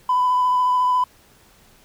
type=tone with vibrato; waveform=triangle; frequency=1000 Hz; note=B5; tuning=21 cents sharp; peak=-12 dBFS; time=0.09-1.04 s; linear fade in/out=5 ms; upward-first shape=triangle; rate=14 Hz; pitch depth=18 cents each way; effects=tanh soft clip ceiling -12 dBFS + pink hiss -53 dBFS RMS until 1.84 s

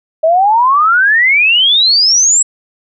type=exponential sweep; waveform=sine; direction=up; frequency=622.3 to 7860 Hz; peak=-6 dBFS; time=0.23-2.43 s; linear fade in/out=10 ms; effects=none

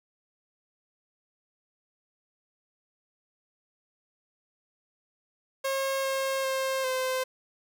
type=tone with pitch steps; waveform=sawtooth; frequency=540 / 537 / 531 / 517 Hz; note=C#5 / C5 / C5 / C5; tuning=-45 / +45 / +25 / -21 cents; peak=-23 dBFS; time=5.64-7.24 s; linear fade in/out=10 ms; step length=400 ms; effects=none

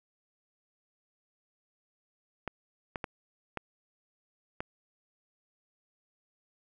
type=clicks; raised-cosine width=0.5 ms; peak=-19 dBFS; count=5; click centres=2.477 / 2.958 / 3.042 / 3.573 / 4.605 s; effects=none

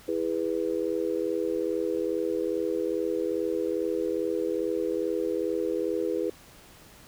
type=chord; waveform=sine; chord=E major; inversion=none; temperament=just; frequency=329.6 / 412 / 494.4 Hz; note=E4 / G#4 / B4; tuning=0 / -14 / +2 cents; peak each=-30 dBFS; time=0.08-6.3 s; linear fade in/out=5 ms; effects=pink hiss -52 dBFS RMS until 7.07 s

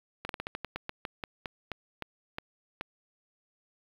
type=slowing click train; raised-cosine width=0.3 ms; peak=-18 dBFS; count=16; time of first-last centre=0.25-2.811 s; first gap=42 ms; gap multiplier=1.18; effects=low-pass 4000 Hz 12 dB/octave + 8-bit

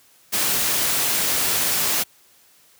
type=noise; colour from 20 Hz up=white; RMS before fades=-21 dBFS; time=0.32-2.04 s; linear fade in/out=20 ms; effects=white hiss -55 dBFS RMS until 2.79 s + high-pass 80 Hz 12 dB/octave

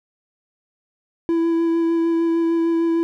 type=tone with vibrato; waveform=triangle; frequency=332.6 Hz; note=E4; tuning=16 cents sharp; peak=-14 dBFS; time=1.29-3.03 s; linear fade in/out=0 ms; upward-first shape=sine; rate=6.6 Hz; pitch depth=13 cents each way; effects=none

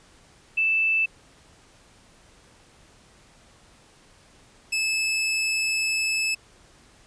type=tone pair in turn; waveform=sine / sawtooth; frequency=2641 / 2609 Hz; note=E7 / E7; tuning=+3 / -18 cents; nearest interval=unison; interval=21 cents; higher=first; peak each=-19 dBFS; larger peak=neither; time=0.57-1.06 / 4.72-6.35 s; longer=second; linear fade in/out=10 ms; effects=pink hiss -55 dBFS RMS until 7.06 s + resampled to 22050 Hz

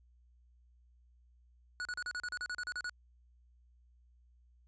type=tone bursts; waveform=square; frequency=1463 Hz; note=F#6; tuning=20 cents flat; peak=-37 dBFS; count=13; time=1.8-2.895 s; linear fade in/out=0 ms; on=51 ms; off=36 ms; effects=added 60 Hz sine -62 dBFS peak until 4.67 s + resampled to 16000 Hz

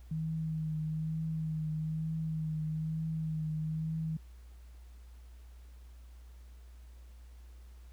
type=tone with vibrato; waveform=sine; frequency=158 Hz; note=D#3; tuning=27 cents sharp; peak=-32 dBFS; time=0.11-4.17 s; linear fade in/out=5 ms; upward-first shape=triangle; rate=1.1 Hz; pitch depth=29 cents each way; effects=added 60 Hz sine -49 dBFS peak until 7.92 s + pink hiss -67 dBFS RMS until 7.92 s

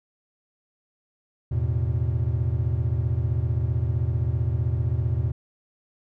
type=chord; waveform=triangle; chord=E suspended fourth; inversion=none; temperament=equal with one note detuned; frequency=82.41 / 110 / 125.48 Hz; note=E2 / A2 / B2; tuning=0 / 0 / +28 cents; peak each=-24 dBFS; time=1.51-5.32 s; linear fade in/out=10 ms; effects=none

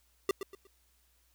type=tone with echo; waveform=square; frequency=392 Hz; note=G4; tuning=in tune; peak=-26 dBFS; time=0.29-0.31 s; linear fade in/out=2 ms; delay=120 ms; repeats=3; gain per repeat=-10 dB; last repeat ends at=0.67 s; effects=added 60 Hz sine -70 dBFS peak until 1.34 s + white hiss -71 dBFS RMS until 1.34 s

